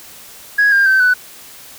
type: tone with pitch steps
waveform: sine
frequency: 1661.2 / 1602.8 / 1546.4 / 1492 Hz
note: G#6 / G6 / G6 / F#6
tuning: 0 / +38 / -24 / +14 cents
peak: -7 dBFS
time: 0.58-1.14 s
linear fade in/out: 10 ms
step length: 140 ms
effects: tanh soft clip ceiling -6 dBFS + white hiss -38 dBFS RMS until 1.78 s